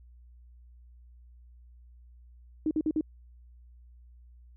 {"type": "tone bursts", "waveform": "sine", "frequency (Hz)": 311.1, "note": "D#4", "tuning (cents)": 0, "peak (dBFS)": -24, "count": 4, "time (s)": [2.66, 3.01], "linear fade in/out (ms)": 2, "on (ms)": 50, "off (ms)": 50, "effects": ["added 60 Hz sine -51 dBFS peak until 4.56 s"]}